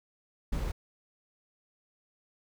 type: noise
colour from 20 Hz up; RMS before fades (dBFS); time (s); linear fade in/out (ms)
brown; -31; 0.52-0.72; 10
effects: none